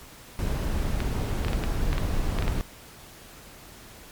brown noise, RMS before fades -26 dBFS, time 0.39-2.61 s, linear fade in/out 0 ms
clicks, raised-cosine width 0.3 ms, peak -14 dBFS, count 10, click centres 1.004 / 1.448 / 1.483 / 1.532 / 1.638 / 1.93 / 1.981 / 2.387 / 2.424 / 2.48 s
effects pink hiss -47 dBFS RMS until 4.11 s + MP3 96 kbps

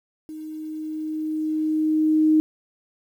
sine tone with level ramp, 311.1 Hz, D#4, in tune, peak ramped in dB -33 to -13 dBFS, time 0.29-2.4 s, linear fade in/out 0 ms, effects 9-bit

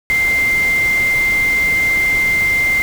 sine tone in noise, 2093 Hz, C7, in tune, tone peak -12 dBFS, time 0.1-2.82 s, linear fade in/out 0 ms, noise pink, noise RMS -27 dBFS, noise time 0.1-2.82 s, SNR +12 dB, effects none

